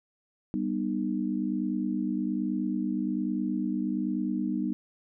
sine chord, G augmented, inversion none, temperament just, 196 / 245 / 306.2 Hz, G3 / B3 / D#4, 0 / -14 / -28 cents, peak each -31 dBFS, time 0.54-4.73 s, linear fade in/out 0 ms, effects none

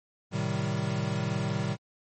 square chord, A half-diminished seventh, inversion none, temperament equal with one note detuned, 110 / 130.81 / 155.56 / 194.53 Hz, A2 / C3 / Eb3 / G3, 0 / 0 / 0 / -13 cents, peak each -34 dBFS, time 0.31-1.77 s, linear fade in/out 50 ms, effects MP3 32 kbps

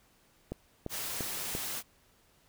click train, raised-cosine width 2 ms, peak -22 dBFS, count 4, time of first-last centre 0.52-1.551 s, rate 2.91 Hz
white noise, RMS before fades -37 dBFS, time 0.89-1.83 s, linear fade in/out 50 ms
effects pink hiss -66 dBFS RMS until 2.48 s

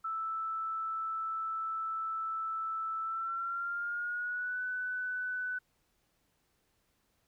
sine tone with pitch glide, 1318.5 to 1497.2 Hz, E6 to F#6, 0 to +20 cents, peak -33 dBFS, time 0.04-5.59 s, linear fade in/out 10 ms, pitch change +220 cents, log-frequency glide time 3.02-4.61 s, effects pink hiss -75 dBFS RMS until 7.27 s

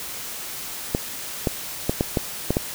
clicks, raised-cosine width 2 ms, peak -6 dBFS, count 7, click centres 0.949 / 1.472 / 1.895 / 2.009 / 2.172 / 2.506 / 2.569 s, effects white hiss -33 dBFS RMS until 2.74 s

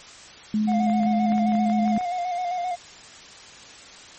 sine tone, 213.8 Hz, A3, 49 cents flat, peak -19 dBFS, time 0.54-1.98 s, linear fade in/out 2 ms
triangle tone with vibrato, 715 Hz, F5, 41 cents sharp, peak -22 dBFS, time 0.67-2.76 s, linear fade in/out 20 ms, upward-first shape square, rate 7.6 Hz, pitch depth 38 cents each way
clicks, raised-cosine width 0.5 ms, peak -24 dBFS, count 11, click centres 0.718 / 0.898 / 1.033 / 1.321 / 1.38 / 1.52 / 1.552 / 1.699 / 1.878 / 1.965 / 2.01 s
effects white hiss -44 dBFS RMS until 4.18 s + MP3 32 kbps

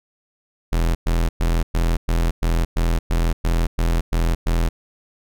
45% pulse tone bursts, 41.86 Hz, E1, 27 cents sharp, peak -16 dBFS, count 12, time 0.72-4.69 s, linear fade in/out 10 ms, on 230 ms, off 110 ms, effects none

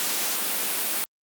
white high-pass noise, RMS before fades -26 dBFS, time 0-1.04 s, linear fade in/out 0 ms, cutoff 180 Hz, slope 48 dB/octave, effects Opus 48 kbps

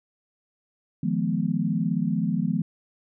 sine chord, F half-diminished seventh, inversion third, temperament equal with one note detuned, 155.56 / 174.61 / 211.8 / 246.9 Hz, Eb3 / F3 / Ab3 / Cb4, 0 / 0 / +34 / 0 cents, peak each -29 / -26 / -27 / -29 dBFS, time 1.03-2.62 s, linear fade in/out 5 ms, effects none

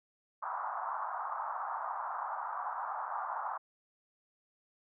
pink band-pass noise, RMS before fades -38 dBFS, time 0.42-3.58 s, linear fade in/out 10 ms, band 760 to 1300 Hz, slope 48 dB/octave, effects none

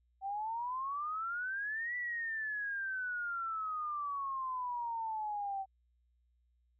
sine exponential two-way sweep, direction up then down, 766 to 1973 to 766 Hz, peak -35 dBFS, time 0.21-5.66 s, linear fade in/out 50 ms, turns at 1.96 s, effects added 60 Hz sine -70 dBFS peak until 6.79 s

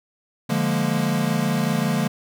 square chord, Bb dominant seventh, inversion first, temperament equal, 146.83 / 174.61 / 207.7 / 233.1 Hz, D3 / F3 / Ab3 / Bb3, 0 / 0 / 0 / 0 cents, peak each -26 dBFS, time 0.49-2.08 s, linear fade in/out 10 ms, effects none

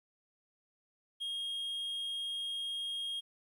triangle tone, 3251 Hz, G#7, 38 cents flat, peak -34 dBFS, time 1.2-3.21 s, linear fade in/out 20 ms, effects 12-bit

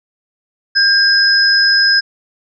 sine tone pair together, 1603 / 5089 Hz, G6 / D#8, +38 / +38 cents, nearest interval octave + minor sixth, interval 2000 cents, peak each -11 dBFS, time 0.75-2.01 s, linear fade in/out 20 ms, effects none

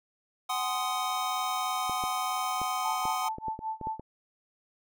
square chord, Ab dominant seventh, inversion third, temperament just, 747.5 / 830.6 / 1038.3 / 1245.9 Hz, Gb5 / Ab5 / C6 / Eb6, +17 / 0 / -14 / +2 cents, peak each -34 / -40 / -35 / -34 dBFS, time 0.49-3.29 s, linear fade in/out 10 ms
clicks, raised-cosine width 2 ms, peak -26 dBFS, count 10, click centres 1.896 / 2.038 / 2.616 / 3.054 / 3.384 / 3.483 / 3.591 / 3.813 / 3.871 / 3.996 s
sine tone with tremolo, 880 Hz, A5, in tune, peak -29 dBFS, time 2.84-4.01 s, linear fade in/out 10 ms, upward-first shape sine, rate 5 Hz, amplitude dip 95%
effects none

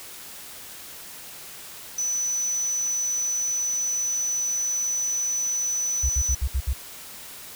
sine tone, 5980 Hz, F#8, 17 cents sharp, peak -23 dBFS, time 1.98-6.35 s, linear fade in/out 5 ms
sine tone bursts, 65.41 Hz, C2, in tune, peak -20 dBFS, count 6, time 6.03-6.734 s, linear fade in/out 10 ms, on 64 ms, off 64 ms
effects white hiss -41 dBFS RMS until 7.55 s

